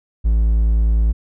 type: tone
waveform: triangle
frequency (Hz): 55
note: A1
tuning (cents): 0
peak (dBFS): -10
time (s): 0.24-1.13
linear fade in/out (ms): 20
effects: none